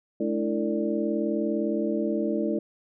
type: tone cluster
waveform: sine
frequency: 214.4 / 292.7 / 332.1 / 452.6 / 586 Hz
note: A3 / D4 / E4 / A4 / D5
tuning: -45 / -6 / +13 / +49 / -4 cents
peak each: -29 / -32 / -28 / -32 / -32 dBFS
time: 0.2-2.59 s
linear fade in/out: 5 ms
effects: none